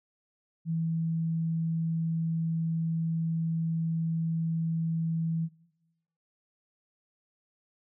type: tone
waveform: sine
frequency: 163.6 Hz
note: E3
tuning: 13 cents flat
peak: -27 dBFS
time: 0.65-5.49 s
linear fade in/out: 50 ms
effects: noise-tail reverb RT60 0.9 s tail -18 dB re dry